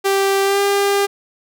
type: tone with pitch glide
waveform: sawtooth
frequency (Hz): 392 to 400.5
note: G4 to G4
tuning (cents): 0 to +37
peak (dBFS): -10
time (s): 0.04-1.07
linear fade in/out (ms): 20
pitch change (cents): +37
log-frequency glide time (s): 0.43-0.6
effects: none